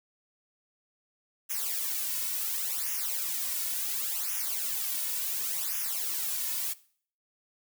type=noise with flanger; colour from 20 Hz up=blue; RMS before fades=-32 dBFS; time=1.49-6.74 s; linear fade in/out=20 ms; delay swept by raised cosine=0.23 to 2.53 ms; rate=0.7 Hz; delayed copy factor=-1; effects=noise-tail reverb RT60 0.5 s tail -19 dB re dry